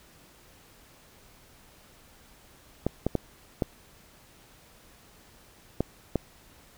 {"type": "clicks", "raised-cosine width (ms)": 2, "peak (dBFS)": -11, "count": 6, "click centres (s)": [2.866, 3.066, 3.153, 3.622, 5.806, 6.157], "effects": ["pink hiss -56 dBFS RMS until 6.77 s"]}